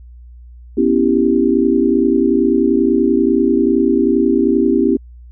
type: chord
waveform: sine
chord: C# half-diminished seventh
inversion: third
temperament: equal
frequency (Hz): 246.9 / 277.2 / 329.6 / 392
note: B3 / C#4 / E4 / G4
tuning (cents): 0 / 0 / 0 / 0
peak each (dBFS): -16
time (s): 0.77-4.97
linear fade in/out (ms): 10
effects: added 60 Hz sine -35 dBFS peak until 5.31 s